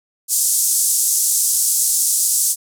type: band-pass noise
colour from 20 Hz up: white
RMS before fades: -17 dBFS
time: 0.28-2.56 s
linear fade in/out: 50 ms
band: 6300 to 11000 Hz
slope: 24 dB/octave
effects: none